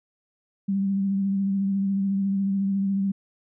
sine tone with vibrato, 196 Hz, G3, in tune, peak -21 dBFS, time 0.68-3.12 s, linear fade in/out 10 ms, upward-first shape triangle, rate 14 Hz, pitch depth 31 cents each way, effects none

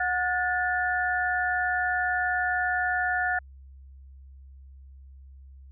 sine tone cluster, 729 / 1448 / 1756 Hz, F#5 / F#6 / A6, -26 / -38 / -4 cents, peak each -28 dBFS, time 0-3.39 s, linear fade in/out 5 ms, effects added 67 Hz sine -45 dBFS peak until 5.71 s

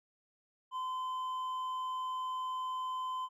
sine tone with hard clipping, 1025 Hz, C6, 36 cents flat, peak -36 dBFS, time 0.71-3.29 s, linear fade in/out 50 ms, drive 4 dB, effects none

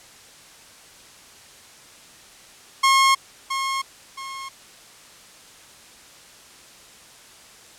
sawtooth tone with echo, 1079 Hz, C#6, 47 cents flat, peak -10 dBFS, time 2.83-3.15 s, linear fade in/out 10 ms, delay 670 ms, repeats 2, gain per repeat -9 dB, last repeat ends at 4.49 s, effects white hiss -47 dBFS RMS until 7.78 s + low-pass 9000 Hz 12 dB/octave

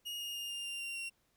40% pulse tone with pitch steps, 2866 / 2846 / 2827 / 2807 / 2788 / 2768 / 2749 Hz, F7 / F7 / F7 / F7 / F7 / F7 / F7, +44 / +32 / +20 / +8 / -4 / -16 / -28 cents, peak -38 dBFS, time 0.05-1.1 s, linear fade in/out 20 ms, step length 150 ms, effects pink hiss -75 dBFS RMS until 1.36 s

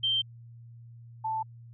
sine tone pair in turn, 3139 / 880.9 Hz, G7 / A5, +2 / +2 cents, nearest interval octave + minor seventh, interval 2200 cents, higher first, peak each -24 / -28 dBFS, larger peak first, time 0.03-0.22 / 1.24-1.43 s, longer neither, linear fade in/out 10 ms, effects added 117 Hz sine -46 dBFS peak until 1.73 s

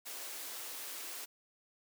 white high-pass noise, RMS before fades -44 dBFS, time 0.05-1.26 s, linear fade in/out 20 ms, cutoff 290 Hz, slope 24 dB/octave, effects none

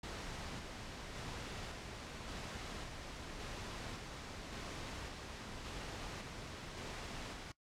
pink noise with tremolo, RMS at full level -45 dBFS, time 0.03-7.52 s, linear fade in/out 5 ms, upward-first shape square, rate 0.89 Hz, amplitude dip 25%, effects noise-tail reverb RT60 0.1 s tail -20 dB re dry + low-pass 6000 Hz 12 dB/octave

